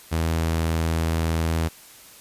sawtooth tone, 81.6 Hz, E2, 17 cents flat, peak -17 dBFS, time 0.11-1.69 s, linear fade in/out 20 ms, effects white hiss -47 dBFS RMS until 2.2 s + resampled to 32000 Hz

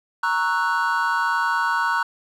triangle chord, F# dominant seventh, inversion first, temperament equal, 932.3 / 1108.7 / 1318.5 / 1480 Hz, A#5 / C#6 / E6 / F#6, 0 / 0 / 0 / 0 cents, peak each -22 / -24 / -26 / -21 dBFS, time 0.23-2.03 s, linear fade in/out 5 ms, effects none

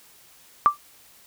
sine tone with exponential decay, 1174.7 Hz, D6, in tune, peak -8 dBFS, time 0.66-0.77 s, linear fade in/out 0 ms, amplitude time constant 22 ms, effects white hiss -53 dBFS RMS until 1.26 s

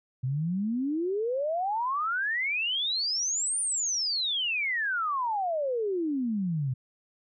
sine exponential two-way sweep, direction up then down, 123.47 to 9400 to 123.47 Hz, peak -26 dBFS, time 0.23-6.74 s, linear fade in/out 10 ms, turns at 3.6 s, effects none

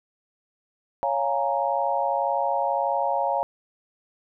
sine chord, Bb minor seventh, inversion first, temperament equal with one note detuned, 556.9 / 698.5 / 830.6 / 932.3 Hz, Db5 / F5 / Ab5 / Bb5, +8 / 0 / 0 / 0 cents, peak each -27 dBFS, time 1.03-3.43 s, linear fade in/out 0 ms, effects none

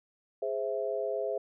sine chord, Ab augmented, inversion none, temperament equal, 415.3 / 523.3 / 659.3 Hz, Ab4 / C5 / E5, 0 / 0 / 0 cents, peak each -34 dBFS, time 0.42-1.38 s, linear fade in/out 5 ms, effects none

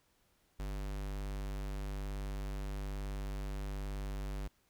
square tone, 49.44 Hz, G1, 15 cents sharp, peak -38 dBFS, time 0.59-4.48 s, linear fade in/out 10 ms, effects pink hiss -73 dBFS RMS until 4.69 s

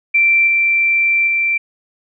sine tone with level steps, 2349 Hz, D7, in tune, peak -9 / -11 / -13 dBFS, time 0.14-1.58 s, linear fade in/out 10 ms, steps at 0.47 / 1.27 s, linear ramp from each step 5 ms, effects none

